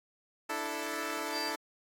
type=chord; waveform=10% pulse; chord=D suspended second; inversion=none; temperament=equal; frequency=293.7 / 329.6 / 440 Hz; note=D4 / E4 / A4; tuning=0 / 0 / 0 cents; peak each=-31 / -30 / -30 dBFS; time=0.49-1.56 s; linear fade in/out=10 ms
type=tone; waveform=sine; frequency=4699 Hz; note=D8; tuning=in tune; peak=-36 dBFS; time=1.31-1.53 s; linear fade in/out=50 ms
effects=AAC 64 kbps